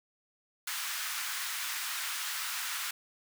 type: high-pass noise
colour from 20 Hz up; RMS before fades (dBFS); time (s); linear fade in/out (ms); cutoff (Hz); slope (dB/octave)
pink; -36; 0.67-2.91; 5; 1200; 24
effects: none